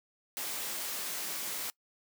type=noise with comb filter; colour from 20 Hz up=white; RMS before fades=-37 dBFS; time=0.37-1.7 s; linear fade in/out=0 ms; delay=19 ms; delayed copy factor=+0.5; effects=noise-tail reverb RT60 0.1 s tail -23 dB re dry + high-pass 200 Hz 12 dB/octave